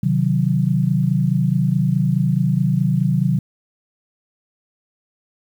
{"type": "chord", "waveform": "sine", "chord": "C diminished", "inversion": "none", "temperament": "equal", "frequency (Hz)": [130.81, 155.56, 185], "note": ["C3", "Eb3", "Gb3"], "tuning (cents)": [0, 0, 0], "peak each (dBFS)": -19, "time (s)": [0.03, 3.39], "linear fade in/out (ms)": 5, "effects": ["8-bit"]}